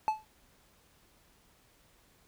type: tone with exponential decay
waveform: triangle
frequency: 867 Hz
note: A5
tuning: 26 cents flat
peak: -20 dBFS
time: 0.08-0.25 s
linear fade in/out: 0 ms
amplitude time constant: 35 ms
effects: pink hiss -65 dBFS RMS until 2.27 s